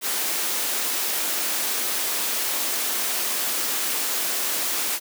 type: high-pass noise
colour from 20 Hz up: white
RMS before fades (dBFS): -25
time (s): 0.01-5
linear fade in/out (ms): 50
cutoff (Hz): 230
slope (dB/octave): 24
effects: none